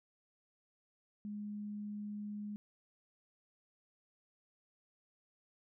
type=tone; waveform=sine; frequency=207.7 Hz; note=G#3; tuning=in tune; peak=-40 dBFS; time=1.25-2.56 s; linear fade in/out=0 ms; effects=none